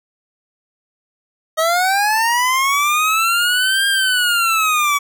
25% pulse linear two-way sweep, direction up then down, 627 to 1611 to 1130 Hz, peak -10 dBFS, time 1.57-4.99 s, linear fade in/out 20 ms, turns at 3.87 s, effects none

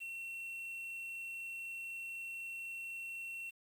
triangle tone with quantisation, 2716 Hz, F7, 49 cents flat, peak -40 dBFS, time 0-3.51 s, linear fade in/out 20 ms, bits 10, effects none

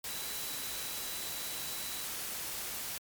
sine tone in noise, 3951 Hz, B7, in tune, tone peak -46 dBFS, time 0.09-2.05 s, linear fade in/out 2 ms, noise white, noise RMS -39 dBFS, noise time 0.04-2.98 s, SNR -10 dB, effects MP3 96 kbps

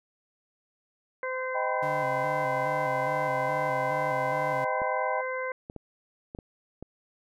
harmonic tone, 515 Hz, C5, 28 cents flat, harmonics 1 / 2 / 3 / 4, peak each -32 / -36 / -37 / -37 dBFS, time 1.23-5.52 s, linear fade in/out 2 ms
sine chord, Eb augmented, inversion none, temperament equal, 622.3 / 784 / 987.8 Hz, Eb5 / G5 / B5, 0 / 0 / 0 cents, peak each -32 dBFS, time 1.54-5.22 s, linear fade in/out 20 ms
30% pulse tone with vibrato, 141.2 Hz, C#3, 32 cents sharp, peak -34 dBFS, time 1.82-4.65 s, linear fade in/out 10 ms, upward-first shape square, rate 2.4 Hz, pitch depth 68 cents each way
clicks, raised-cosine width 2 ms, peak -26 dBFS, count 6, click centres 4.818 / 5.699 / 5.763 / 6.349 / 6.388 / 6.826 s
effects none

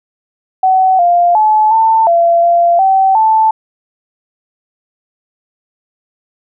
sine tone with pitch steps, 754 / 698 / 860 / 892 / 681 / 688 / 769 / 879 Hz, F#5 / F5 / A5 / A5 / F5 / F5 / G5 / A5, +32 / -1 / -40 / +23 / -44 / -26 / -33 / -2 cents, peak -6 dBFS, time 0.63-3.51 s, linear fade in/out 5 ms, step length 360 ms, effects none

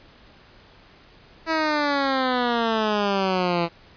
10% pulse exponential sweep, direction down, 326.9 to 167.4 Hz, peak -12 dBFS, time 1.46-3.69 s, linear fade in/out 50 ms, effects pink hiss -51 dBFS RMS until 3.96 s + resampled to 11025 Hz

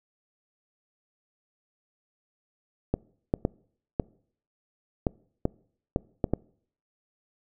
clicks, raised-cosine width 2 ms, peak -10 dBFS, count 9, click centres 2.94 / 3.339 / 3.451 / 3.998 / 5.068 / 5.454 / 5.961 / 6.242 / 6.336 s, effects noise-tail reverb RT60 0.6 s tail -25 dB re dry

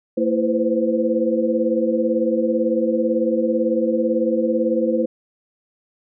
sine tone cluster, 226.7 / 331.8 / 502 / 520 Hz, A#3 / E4 / B4 / C5, -48 / +11 / +28 / -11 cents, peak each -22 dBFS, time 0.17-5.06 s, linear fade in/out 10 ms, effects none

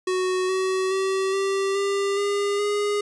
square tone with pitch steps, 370 / 376.7 / 383.5 / 390.4 / 397.5 / 404.7 / 412 Hz, F#4 / F#4 / G4 / G4 / G4 / G#4 / G#4, 0 / +31 / -38 / -7 / +24 / -45 / -14 cents, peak -22 dBFS, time 0.07-3.01 s, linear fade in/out 5 ms, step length 420 ms, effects resampled to 22050 Hz

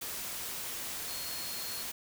sine tone in noise, 4297 Hz, C8, 45 cents sharp, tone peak -43 dBFS, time 1.08-1.83 s, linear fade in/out 10 ms, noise white, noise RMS -39 dBFS, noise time 0.01-1.92 s, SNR -7 dB, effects none

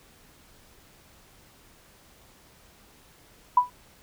sine tone with exponential decay, 987.8 Hz, B5, in tune, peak -11 dBFS, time 3.57-3.7 s, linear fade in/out 5 ms, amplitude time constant 28 ms, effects pink hiss -56 dBFS RMS until 4.02 s

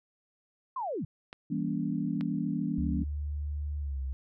sine linear sweep, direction down, 1095 to 107 Hz, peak -31 dBFS, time 0.76-1.05 s, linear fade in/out 5 ms
clicks, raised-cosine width 0.3 ms, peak -26 dBFS, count 2, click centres 1.329 / 2.21 s
sine chord, E diminished seventh, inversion none, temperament just, 164.81 / 197.78 / 237.3 / 284.8 Hz, E3 / G3 / Bb3 / Db4, 0 / +16 / +31 / +47 cents, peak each -34 dBFS, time 1.5-3.04 s, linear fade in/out 10 ms
sine tone with pitch glide, 73.42 to 66.55 Hz, D2 to C2, 0 to +30 cents, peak -31 dBFS, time 2.78-4.13 s, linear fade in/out 0 ms, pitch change -170 cents, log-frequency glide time 3.79-4.01 s
effects none

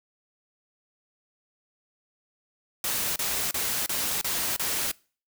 white noise bursts, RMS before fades -28 dBFS, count 6, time 2.84-4.915 s, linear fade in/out 2 ms, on 320 ms, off 31 ms, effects noise-tail reverb RT60 0.4 s tail -24 dB re dry

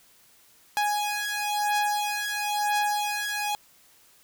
sawtooth beating tone pair, 830.6 / 831.6 Hz, G#5 / G#5, 0 / +2 cents, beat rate 1 Hz, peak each -24 dBFS, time 0.77-3.55 s, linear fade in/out 0 ms, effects white hiss -58 dBFS RMS until 4.23 s

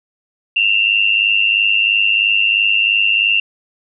sine tone pair together, 2691 / 2794 Hz, E7 / F7, +35 / 0 cents, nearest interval minor second, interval 65 cents, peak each -14 dBFS, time 0.56-3.4 s, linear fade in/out 5 ms, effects none

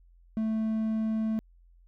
triangle tone, 220 Hz, A3, in tune, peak -24 dBFS, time 0.37-1.39 s, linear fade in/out 0 ms, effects added 43 Hz sine -55 dBFS peak until 1.87 s

